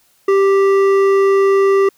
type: tone with hard clipping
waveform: sine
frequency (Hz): 392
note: G4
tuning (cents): 0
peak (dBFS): -11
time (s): 0.28-1.89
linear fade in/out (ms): 5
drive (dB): 10
effects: white hiss -56 dBFS RMS until 1.97 s